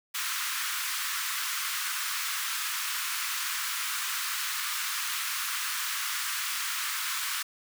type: high-pass noise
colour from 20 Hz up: pink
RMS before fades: -32 dBFS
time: 0.14-7.43 s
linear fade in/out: 10 ms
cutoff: 1100 Hz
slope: 48 dB/octave
effects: none